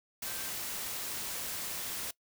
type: tone in noise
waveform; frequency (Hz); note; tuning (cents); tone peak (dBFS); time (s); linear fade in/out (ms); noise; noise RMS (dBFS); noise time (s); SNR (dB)
sine; 1566; G6; -2; -49; 0.26-0.49; 5; white; -38; 0.22-2.11; -14
effects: noise-tail reverb RT60 0.1 s tail -21 dB re dry